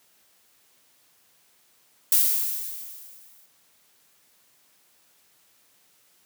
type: noise with exponential decay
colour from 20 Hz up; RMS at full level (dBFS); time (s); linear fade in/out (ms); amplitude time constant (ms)
violet; -17; 2.12-3.46; 2; 290
effects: white hiss -62 dBFS RMS until 6.25 s + high-pass 100 Hz 12 dB/octave